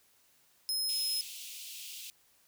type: tone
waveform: sawtooth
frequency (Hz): 5140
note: E8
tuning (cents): -45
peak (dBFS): -28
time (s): 0.69-1.21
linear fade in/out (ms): 0
type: high-pass noise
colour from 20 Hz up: pink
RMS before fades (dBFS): -45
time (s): 0.89-2.1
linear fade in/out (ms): 0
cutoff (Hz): 2600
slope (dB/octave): 48
effects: white hiss -67 dBFS RMS until 2.47 s